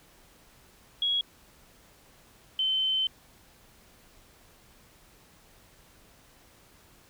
sine tone pair in turn, 3322 / 3075 Hz, G#7 / G7, 0 / -34 cents, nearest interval minor second, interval 134 cents, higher first, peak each -24 dBFS, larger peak neither, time 1.02-1.21 / 2.59-3.07 s, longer second, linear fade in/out 2 ms, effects pink hiss -58 dBFS RMS until 7.09 s

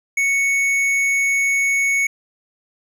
sine tone with tanh clipping, 2217 Hz, C#7, in tune, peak -17 dBFS, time 0.17-2.07 s, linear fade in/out 5 ms, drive 11 dB, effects none

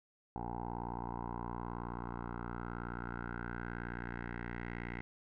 10% pulse tone with low-pass filter sweep, 59 Hz, A#1, 22 cents sharp, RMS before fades -42 dBFS, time 0.36-5.01 s, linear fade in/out 0 ms, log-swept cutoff 830 to 2000 Hz, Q 5.1, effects none

